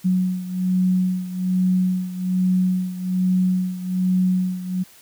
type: beating tone pair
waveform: sine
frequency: 183.7 / 184.9 Hz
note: F#3 / F#3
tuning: -12 / -1 cents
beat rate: 1.2 Hz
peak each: -19 / -23 dBFS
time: 0.04-4.84 s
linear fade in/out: 20 ms
effects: white hiss -49 dBFS RMS until 5.01 s